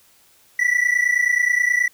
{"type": "tone pair together", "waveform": "triangle", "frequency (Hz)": [1946.1, 1975.5], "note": ["B6", "B6"], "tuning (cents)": [-26, 0], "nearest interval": "unison", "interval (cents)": 26, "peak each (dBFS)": -17, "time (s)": [0.59, 1.88], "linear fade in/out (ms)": 5, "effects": ["white hiss -55 dBFS RMS until 1.93 s"]}